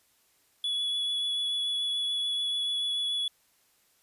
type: tone with vibrato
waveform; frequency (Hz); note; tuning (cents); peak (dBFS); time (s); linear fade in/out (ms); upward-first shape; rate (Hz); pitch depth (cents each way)
triangle; 3400; G#7; +40; -26; 0.64-3.28; 2; sine; 6.9; 11
effects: white hiss -67 dBFS RMS until 4.02 s + resampled to 32000 Hz